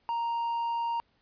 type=tone; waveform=triangle; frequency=932.3 Hz; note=A#5; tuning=in tune; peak=-26 dBFS; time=0.09-1 s; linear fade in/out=0 ms; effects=pink hiss -70 dBFS RMS until 1.21 s + resampled to 11025 Hz